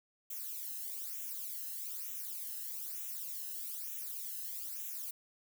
violet noise with flanger, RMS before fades -42 dBFS, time 0.3-5.11 s, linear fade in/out 5 ms, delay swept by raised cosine 0.21 to 0.88 ms, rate 1.1 Hz, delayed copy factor -0.9, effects none

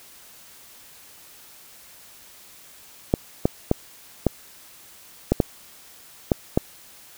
clicks, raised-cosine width 2 ms, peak -3 dBFS, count 8, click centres 3.139 / 3.455 / 3.714 / 4.267 / 5.32 / 5.402 / 6.318 / 6.575 s, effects white hiss -48 dBFS RMS until 7.17 s

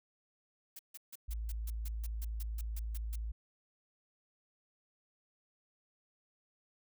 blue noise bursts, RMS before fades -48 dBFS, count 14, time 0.76-3.158 s, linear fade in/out 5 ms, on 32 ms, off 150 ms
sine tone, 55 Hz, A1, in tune, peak -36 dBFS, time 1.28-3.32 s, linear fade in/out 10 ms
effects none

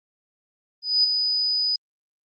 sine tone with ADSR envelope, 4978 Hz, D#8, in tune, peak -14 dBFS, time 0.82-1.76 s, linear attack 220 ms, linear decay 9 ms, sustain -6 dB, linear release 4 ms, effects Opus 32 kbps

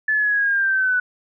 sine linear sweep, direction down, 1741 to 1480 Hz, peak -16 dBFS, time 0.08-1 s, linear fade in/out 5 ms, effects none

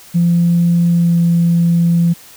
sine tone with pitch glide, 171.7 to 170.02 Hz, F3 to F3, -29 to -46 cents, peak -8 dBFS, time 0.14-2.14 s, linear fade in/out 20 ms, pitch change -17 cents, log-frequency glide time 0.88-1.17 s, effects tanh soft clip ceiling -4 dBFS + white hiss -40 dBFS RMS until 2.36 s

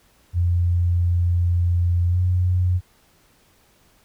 sine tone with pitch glide, 87.31 to 90.34 Hz, F2 to F#2, 0 to -41 cents, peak -16 dBFS, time 0.33-2.81 s, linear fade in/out 50 ms, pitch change +59 cents, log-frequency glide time 2.08-2.2 s, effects pink hiss -58 dBFS RMS until 4.04 s

